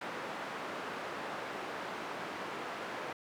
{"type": "band-pass noise", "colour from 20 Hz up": "white", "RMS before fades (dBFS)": -41, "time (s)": [0.01, 3.13], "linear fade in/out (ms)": 5, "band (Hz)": [220, 1400], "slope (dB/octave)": 12, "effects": []}